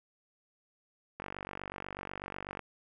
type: click train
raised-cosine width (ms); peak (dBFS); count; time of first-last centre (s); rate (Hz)
0.5; -24; 68; 1.2-2.593; 48.1
effects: none